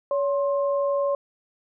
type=tone pair together; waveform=sine; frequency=564 / 1059.8 Hz; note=C#5 / C6; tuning=+30 / +22 cents; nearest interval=major seventh; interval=1092 cents; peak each=-21 / -30 dBFS; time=0.11-1.15 s; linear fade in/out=2 ms; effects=none